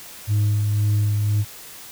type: tone with tremolo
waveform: sine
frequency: 104.3 Hz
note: G#2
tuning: 8 cents sharp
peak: -13 dBFS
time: 0.27-1.45 s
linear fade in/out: 50 ms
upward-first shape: sine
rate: 1.9 Hz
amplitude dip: 35%
effects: tanh soft clip ceiling -15 dBFS + white hiss -40 dBFS RMS until 1.91 s